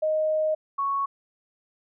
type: tone pair in turn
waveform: sine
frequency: 622.3 / 1108.8 Hz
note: D#5 / C#6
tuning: 0 / 0 cents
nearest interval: minor seventh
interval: 1000 cents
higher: second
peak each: -21 / -23 dBFS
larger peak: first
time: 0.02-0.55 / 0.78-1.06 s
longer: first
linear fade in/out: 10 ms
effects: none